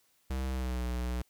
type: tone with pitch glide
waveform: square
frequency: 65.41 to 61.38 Hz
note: C2 to B1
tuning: 0 to -10 cents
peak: -32 dBFS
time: 0.3-1.22 s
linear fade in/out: 5 ms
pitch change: -110 cents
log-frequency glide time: 0.47-0.83 s
effects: white hiss -70 dBFS RMS until 1.29 s